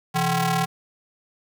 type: ring-modulated tone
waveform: sawtooth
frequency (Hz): 299.4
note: D4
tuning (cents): +33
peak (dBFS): -13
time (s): 0.14-0.66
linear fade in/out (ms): 20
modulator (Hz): 468
effects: 9-bit